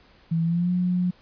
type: tone with pitch glide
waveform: sine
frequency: 164.81 to 179.73 Hz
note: E3 to F3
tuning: 0 to +50 cents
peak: -20 dBFS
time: 0.31-1.11 s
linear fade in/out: 10 ms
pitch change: +150 cents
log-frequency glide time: 0.43-0.71 s
effects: pink hiss -56 dBFS RMS until 1.21 s + resampled to 11025 Hz